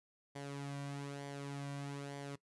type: tone with flanger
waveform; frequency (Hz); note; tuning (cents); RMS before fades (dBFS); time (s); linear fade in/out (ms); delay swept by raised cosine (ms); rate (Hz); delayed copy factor
sawtooth; 141; C#3; +30; -44; 0.35-2.36; 10; 0.75 to 2.35; 1.1; -0.55
effects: noise-tail reverb RT60 0.1 s tail -19 dB re dry + resampled to 24000 Hz